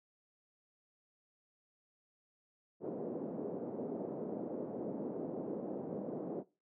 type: band-pass noise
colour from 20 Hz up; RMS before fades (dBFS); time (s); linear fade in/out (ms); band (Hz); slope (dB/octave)
white; -41; 2.8-6.44; 50; 180 to 510; 24
effects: noise-tail reverb RT60 0.3 s tail -21 dB re dry